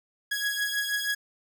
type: beating tone pair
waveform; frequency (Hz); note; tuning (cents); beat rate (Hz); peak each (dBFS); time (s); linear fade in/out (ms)
sawtooth; 1662 / 1668.3; G#6 / G#6; +1 / +7; 6.3; -25 / -28; 0.31-1.15; 10
effects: none